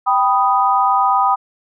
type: chord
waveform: sine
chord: G augmented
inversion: none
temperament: equal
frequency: 784 / 987.8 / 1244.5 Hz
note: G5 / B5 / D#6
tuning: 0 / 0 / 0 cents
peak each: -16 dBFS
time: 0.06-1.36 s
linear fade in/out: 20 ms
effects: none